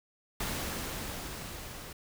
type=noise with level ramp; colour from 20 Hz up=pink; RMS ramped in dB=-34 to -45 dBFS; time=0.4-1.93 s; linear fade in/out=5 ms; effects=none